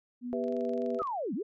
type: tone with vibrato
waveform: sine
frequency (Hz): 243.6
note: B3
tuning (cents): -24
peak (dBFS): -34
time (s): 0.21-1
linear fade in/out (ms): 50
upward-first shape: sine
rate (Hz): 3.7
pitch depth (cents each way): 11
type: chord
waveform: sine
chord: E minor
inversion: first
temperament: just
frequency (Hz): 395.6 / 494.4 / 659.3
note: G4 / B4 / E5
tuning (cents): +16 / +2 / 0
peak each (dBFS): -35 / -34 / -36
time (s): 0.33-1.02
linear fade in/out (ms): 0
type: click train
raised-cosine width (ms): 0.2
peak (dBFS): -37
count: 16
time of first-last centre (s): 0.44-1.073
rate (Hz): 23.7
type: linear two-way sweep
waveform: sine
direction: down then up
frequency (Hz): 1334 to 176 to 462.3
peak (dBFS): -31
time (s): 0.99-1.43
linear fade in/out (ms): 10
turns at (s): 1.34
effects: none